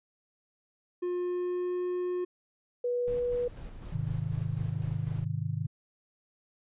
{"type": "tone with pitch glide", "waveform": "triangle", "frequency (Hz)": [356.3, 359.2], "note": ["F4", "F4"], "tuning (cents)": [35, 49], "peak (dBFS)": -27, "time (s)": [1.02, 2.25], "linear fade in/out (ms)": 10, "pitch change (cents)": 14, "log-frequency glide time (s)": [1.17, 1.78]}
{"type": "tone", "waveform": "sine", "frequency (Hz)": 487.7, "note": "B4", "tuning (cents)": -22, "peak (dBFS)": -27, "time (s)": [2.84, 3.48], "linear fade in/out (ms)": 5}
{"type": "noise with tremolo", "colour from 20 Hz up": "brown", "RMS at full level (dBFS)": -42, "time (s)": [3.07, 5.25], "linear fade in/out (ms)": 10, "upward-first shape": "square", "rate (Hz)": 4, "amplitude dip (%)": 40}
{"type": "chord", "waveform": "sine", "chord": "Ab major", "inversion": "none", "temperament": "just", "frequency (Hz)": [103.83, 129.78, 155.74], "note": ["Ab2", "C3", "Eb3"], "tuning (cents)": [0, -14, 2], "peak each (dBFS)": [-34, -34, -34], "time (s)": [3.92, 5.67], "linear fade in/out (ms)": 10}
{"effects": ["resampled to 8000 Hz"]}